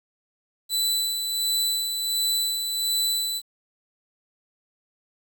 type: tone with tremolo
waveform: sawtooth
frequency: 3988 Hz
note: B7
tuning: 16 cents sharp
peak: -18 dBFS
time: 0.69-3.42 s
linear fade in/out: 50 ms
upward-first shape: sine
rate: 1.4 Hz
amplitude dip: 45%
effects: 8-bit